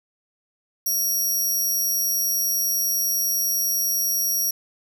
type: tone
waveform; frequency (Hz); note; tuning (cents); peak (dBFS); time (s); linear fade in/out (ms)
15% pulse; 5670; F8; +25; -15; 0.86-4.51; 5
effects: 8-bit